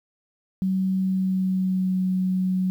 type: tone with pitch glide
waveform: sine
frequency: 189 to 185.75 Hz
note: F#3 to F#3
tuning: +37 to +7 cents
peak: -20 dBFS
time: 0.62-2.7 s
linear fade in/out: 0 ms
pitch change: -30 cents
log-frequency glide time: 1-2.01 s
effects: 9-bit